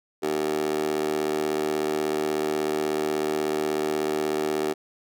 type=tone with high-pass filter; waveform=15% pulse; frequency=76.4 Hz; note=D#2; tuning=31 cents flat; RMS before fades=-26 dBFS; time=0.22-4.74 s; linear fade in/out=20 ms; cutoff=410 Hz; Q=5.3; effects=none